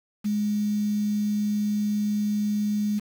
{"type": "tone with quantisation", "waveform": "sine", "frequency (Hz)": 208.5, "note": "G#3", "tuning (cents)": 7, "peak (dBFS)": -22, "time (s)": [0.24, 3], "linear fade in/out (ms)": 20, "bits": 7, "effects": []}